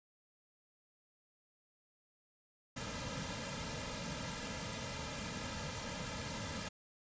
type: noise with comb filter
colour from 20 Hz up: pink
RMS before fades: -42 dBFS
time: 2.76-6.69 s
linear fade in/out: 10 ms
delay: 2.7 ms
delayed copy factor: -1
effects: resampled to 16000 Hz